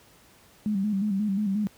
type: tone with vibrato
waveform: sine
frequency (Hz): 202.6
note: G#3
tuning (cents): -43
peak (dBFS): -23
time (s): 0.66-1.67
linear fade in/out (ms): 0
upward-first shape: square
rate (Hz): 5.6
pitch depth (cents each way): 75
effects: pink hiss -56 dBFS RMS until 1.77 s + high-pass 60 Hz 12 dB/octave